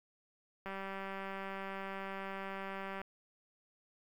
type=click train; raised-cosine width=0.5 ms; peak=-28 dBFS; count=458; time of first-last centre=0.66-3.016 s; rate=194 Hz; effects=10-bit